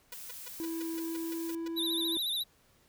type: tone bursts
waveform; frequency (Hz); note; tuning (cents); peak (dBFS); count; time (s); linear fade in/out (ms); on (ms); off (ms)
5% pulse; 490; B4; -14; -32; 10; 0.12-1.68; 5; 21; 150
type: noise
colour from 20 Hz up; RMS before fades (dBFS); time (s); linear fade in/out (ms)
blue; -45; 0.12-1.55; 2
type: tone with pitch glide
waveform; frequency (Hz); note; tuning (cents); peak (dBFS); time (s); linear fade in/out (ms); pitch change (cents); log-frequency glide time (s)
triangle; 328.9 to 331.2; E4 to E4; -4 to +8; -32; 0.6-2.17; 0; +12; 1.05-1.5
type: tone with vibrato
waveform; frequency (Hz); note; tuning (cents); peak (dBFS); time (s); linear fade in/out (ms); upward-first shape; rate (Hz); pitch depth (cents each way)
square; 3734; A#7; +2; -31; 1.76-2.44; 20; sine; 14; 100
effects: pink hiss -66 dBFS RMS until 2.88 s